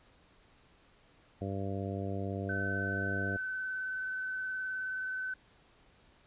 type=harmonic tone; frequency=98 Hz; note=G2; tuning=in tune; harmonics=1 / 2 / 3 / 4 / 5 / 6 / 7; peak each=-37 / -40 / -42 / -43 / -44 / -45 / -45 dBFS; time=1.41-3.37 s; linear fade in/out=5 ms
type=tone with vibrato; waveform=sine; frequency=1520 Hz; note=F#6; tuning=46 cents sharp; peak=-34 dBFS; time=2.49-5.34 s; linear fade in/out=5 ms; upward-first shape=sine; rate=19 Hz; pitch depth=11 cents each way
effects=pink hiss -64 dBFS RMS until 6.26 s + resampled to 8000 Hz